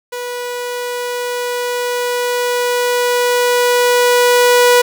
sawtooth tone with level ramp, 489.1 Hz, B4, 17 cents flat, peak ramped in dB -18 to -3 dBFS, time 0.12-4.82 s, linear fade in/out 10 ms, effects 7-bit

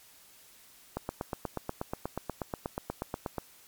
click train, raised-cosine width 1 ms, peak -18 dBFS, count 21, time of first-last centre 0.97-3.383 s, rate 8.29 Hz, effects white hiss -57 dBFS RMS until 3.67 s + MP3 96 kbps

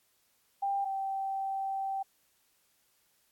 sine tone pair in turn, 793 / 777.6 Hz, G5 / G5, +20 / -14 cents, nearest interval unison, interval 34 cents, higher first, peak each -28 / -31 dBFS, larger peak first, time 0.62-0.85 / 0.85-2.03 s, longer second, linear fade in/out 10 ms, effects white hiss -71 dBFS RMS until 3.31 s + AAC 64 kbps

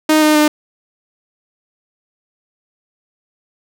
sawtooth tone with pitch steps, 310 / 305.7 / 301.5 Hz, D#4 / D#4 / D4, -6 / -30 / +46 cents, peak -5 dBFS, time 0.09-0.48 s, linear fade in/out 5 ms, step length 130 ms, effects none

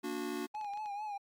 square chord, Bb augmented, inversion none, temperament just, 233.1 / 291.4 / 364.2 Hz, Bb3 / D4 / F#4, 0 / -13 / -27 cents, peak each -43 / -40 / -40 dBFS, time 0.03-0.47 s, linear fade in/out 20 ms
clicks, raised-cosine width 0.2 ms, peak -37 dBFS, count 8, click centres 0.368 / 0.422 / 0.55 / 0.612 / 0.646 / 0.736 / 0.774 / 0.859 s
triangle tone with vibrato, 830.6 Hz, G#5, in tune, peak -35 dBFS, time 0.54-1.18 s, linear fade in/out 10 ms, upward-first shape triangle, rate 4.5 Hz, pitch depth 79 cents each way
effects MP3 96 kbps

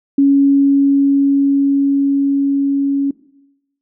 sine tone with level ramp, 278.2 Hz, C#4, 6 cents sharp, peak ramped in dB -7 to -13 dBFS, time 0.18-3.11 s, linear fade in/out 5 ms, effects noise-tail reverb RT60 0.9 s tail -19 dB re dry

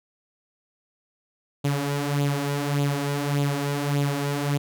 sawtooth tone with flanger, 142.7 Hz, D3, 49 cents flat, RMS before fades -25 dBFS, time 1.64-4.58 s, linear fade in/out 10 ms, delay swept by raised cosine 0.27 to 4.97 ms, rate 1.7 Hz, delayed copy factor +0.6, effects none

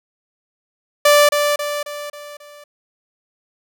sawtooth tone with echo, 586 Hz, D5, 4 cents flat, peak -5 dBFS, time 1.05-1.29 s, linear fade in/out 5 ms, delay 270 ms, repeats 5, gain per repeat -6 dB, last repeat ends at 2.64 s, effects none

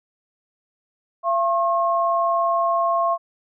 sine tone pair together, 680 / 1079.4 Hz, F5 / C#6, -46 / -46 cents, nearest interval minor sixth, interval 800 cents, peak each -20 dBFS, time 1.23-3.18 s, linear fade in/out 50 ms, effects none

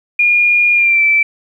sine tone with pitch glide, 2425 to 2326 Hz, D#7 to D7, -45 to -17 cents, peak -8 dBFS, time 0.19-1.23 s, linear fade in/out 5 ms, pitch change -72 cents, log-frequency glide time 0.73-1.03 s, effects 8-bit

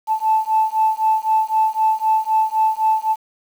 sine beating tone pair, 874 / 877.9 Hz, A5 / A5, -12 / -4 cents, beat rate 3.9 Hz, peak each -17 dBFS, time 0.07-3.16 s, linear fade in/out 50 ms, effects tanh soft clip ceiling -7 dBFS + 7-bit

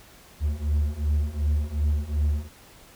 triangle beating tone pair, 72.7 / 75.4 Hz, D2 / D2, -17 / +46 cents, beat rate 2.7 Hz, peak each -24 / -22 dBFS, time 0.4-2.49 s, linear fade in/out 50 ms, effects pink hiss -51 dBFS RMS until 2.95 s

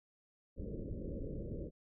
pink low-pass noise, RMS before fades -42 dBFS, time 0.56-1.71 s, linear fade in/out 50 ms, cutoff 570 Hz, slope 96 dB/octave, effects none

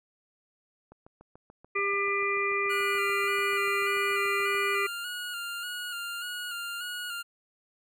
click train, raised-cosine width 1 ms, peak -36 dBFS, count 26, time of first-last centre 0.92-4.548 s, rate 6.89 Hz
harmonic tone, 399 Hz, G4, 31 cents sharp, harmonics 1 / 3 / 5 / 6, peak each -31 / -31 / -31 / -31 dBFS, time 1.75-4.87 s, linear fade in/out 10 ms
25% pulse tone with vibrato, 1424 Hz, F6, 33 cents sharp, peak -30 dBFS, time 2.69-7.23 s, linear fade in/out 20 ms, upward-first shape square, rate 1.7 Hz, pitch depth 32 cents each way
effects none

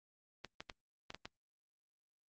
clicks, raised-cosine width 0.2 ms, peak -26 dBFS, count 6, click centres 0.447 / 0.605 / 0.698 / 1.104 / 1.146 / 1.255 s, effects low-pass 6000 Hz 12 dB/octave + Opus 32 kbps

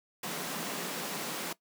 pink high-pass noise, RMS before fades -37 dBFS, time 0.23-1.53 s, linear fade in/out 5 ms, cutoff 160 Hz, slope 48 dB/octave, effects noise-tail reverb RT60 0.1 s tail -19 dB re dry

